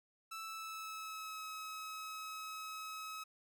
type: tone with pitch glide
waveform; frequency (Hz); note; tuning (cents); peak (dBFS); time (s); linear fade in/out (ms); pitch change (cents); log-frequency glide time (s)
sawtooth; 1318.5 to 1281.7; E6 to E6; 0 to -49; -40; 0.31-3.24; 10; -49; 0.42-1.45
effects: none